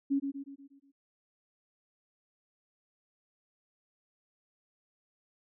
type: tone with echo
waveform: sine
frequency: 277.2 Hz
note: C#4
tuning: in tune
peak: -25 dBFS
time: 0.1-0.2 s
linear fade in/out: 20 ms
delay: 120 ms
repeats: 6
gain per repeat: -6 dB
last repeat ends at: 0.92 s
effects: none